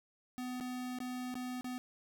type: tone with dropouts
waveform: square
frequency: 250.9 Hz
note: B3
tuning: 28 cents sharp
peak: -39 dBFS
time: 0.38-1.78 s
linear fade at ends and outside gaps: 0 ms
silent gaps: 0.601-0.608 / 0.987-1.003 / 1.342-1.354 / 1.61-1.644 s
effects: none